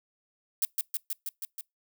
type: noise with echo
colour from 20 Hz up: violet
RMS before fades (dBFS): -26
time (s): 0.62-0.65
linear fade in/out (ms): 2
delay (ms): 160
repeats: 6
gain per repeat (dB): -2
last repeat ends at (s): 1.61
effects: noise-tail reverb RT60 0.2 s tail -26 dB re dry